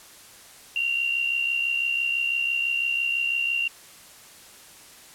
sine tone pair together, 2760 / 2826 Hz, F7 / F7, -21 / +20 cents, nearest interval unison, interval 41 cents, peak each -23 / -30 dBFS, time 0.76-3.68 s, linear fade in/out 2 ms, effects white hiss -48 dBFS RMS until 5.14 s + low-pass 12000 Hz 12 dB/octave

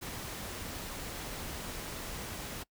pink noise, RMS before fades -41 dBFS, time 0.01-2.64 s, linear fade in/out 20 ms, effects noise-tail reverb RT60 0.1 s tail -23 dB re dry

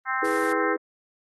harmonic tone, 261.6 Hz, C4, in tune, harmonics 3 / 4 / 5 / 6 / 7 / 8, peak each -32 / -30 / -29 / -30 / -31 / -36 dBFS, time 0.05-0.77 s, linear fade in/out 50 ms
sine chord, E major, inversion none, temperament equal with one note detuned, 324.3 / 415.3 / 493.9 Hz, E4 / G#4 / B4, -28 / 0 / 0 cents, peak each -28 dBFS, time 0.22-0.77 s, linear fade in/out 10 ms
white noise, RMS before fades -39 dBFS, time 0.24-0.53 s, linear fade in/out 10 ms
effects Opus 32 kbps

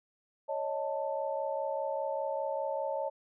sine tone cluster, 555 / 620 / 884 Hz, C#5 / D#5 / A5, +2 / -6 / +8 cents, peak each -34 / -36 / -37 dBFS, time 0.48-3.1 s, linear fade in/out 20 ms, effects none

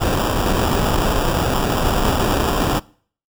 pink noise with sample-and-hold, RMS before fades -18 dBFS, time 0-2.8 s, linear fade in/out 20 ms, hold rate 2100 Hz, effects noise-tail reverb RT60 0.5 s tail -23 dB re dry

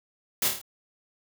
white noise with echo, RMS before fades -25 dBFS, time 0.42-0.48 s, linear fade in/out 2 ms, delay 27 ms, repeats 5, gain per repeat -4 dB, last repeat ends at 0.615 s, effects none

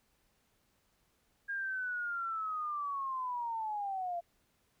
sine linear sweep, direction down, 1625 to 678 Hz, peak -34 dBFS, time 1.48-4.21 s, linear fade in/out 20 ms, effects pink hiss -74 dBFS RMS until 4.8 s

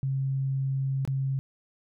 sine tone with dropouts, 134.9 Hz, C#3, 47 cents flat, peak -25 dBFS, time 0.03-1.39 s, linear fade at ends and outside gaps 0 ms, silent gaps 1.051-1.076 s, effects none

